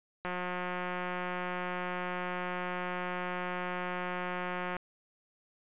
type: click train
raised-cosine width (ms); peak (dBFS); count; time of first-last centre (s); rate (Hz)
0.5; -21; 814; 0.25-4.767; 180
effects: resampled to 8000 Hz